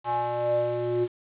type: tone with band-pass filter sweep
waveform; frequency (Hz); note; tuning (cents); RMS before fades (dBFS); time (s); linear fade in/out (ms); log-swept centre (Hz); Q
square; 120; B2; -49; -26; 0.04-1.08; 50; 920 to 380; 6.6
effects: resampled to 8000 Hz + 8-bit